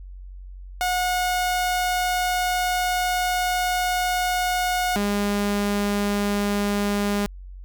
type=tone pair in turn; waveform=sawtooth; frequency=726 / 203.7 Hz; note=F#5 / G#3; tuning=-33 / -33 cents; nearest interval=octave + minor seventh; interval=2200 cents; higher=first; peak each=-17 dBFS; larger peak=neither; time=0.81-4.96 / 4.96-7.26 s; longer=first; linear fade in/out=0 ms; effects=added 46 Hz sine -36 dBFS peak until 7.64 s

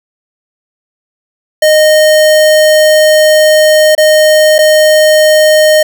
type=tone with dropouts; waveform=square; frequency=617 Hz; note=D#5; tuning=15 cents flat; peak=-4 dBFS; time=1.62-5.83 s; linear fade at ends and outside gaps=5 ms; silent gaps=3.951-3.978 / 4.583-4.588 s; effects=none

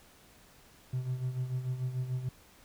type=tone with tremolo; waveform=triangle; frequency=127.6 Hz; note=C3; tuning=43 cents flat; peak=-26 dBFS; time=0.93-2.29 s; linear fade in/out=5 ms; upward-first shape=sine; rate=6.8 Hz; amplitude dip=70%; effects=tanh soft clip ceiling -24 dBFS + pink hiss -59 dBFS RMS until 2.64 s

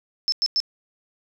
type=tone bursts; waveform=sine; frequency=5274 Hz; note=E8; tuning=in tune; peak=-18 dBFS; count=3; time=0.28-0.602 s; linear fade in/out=0 ms; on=42 ms; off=98 ms; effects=none

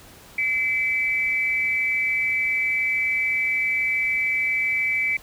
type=tone pair together; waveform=sine; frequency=2053 / 2306 Hz; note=C7 / D7; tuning=-33 / -32 cents; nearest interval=major second; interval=201 cents; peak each=-26 / -21 dBFS; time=0.38-5.17 s; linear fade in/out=5 ms; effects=pink hiss -47 dBFS RMS until 5.22 s

